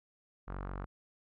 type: tone with low-pass filter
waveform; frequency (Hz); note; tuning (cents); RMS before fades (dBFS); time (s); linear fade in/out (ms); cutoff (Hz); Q
sawtooth; 47.07; F#1; +30; -41; 0.47-0.86; 20; 1300; 2.6
effects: none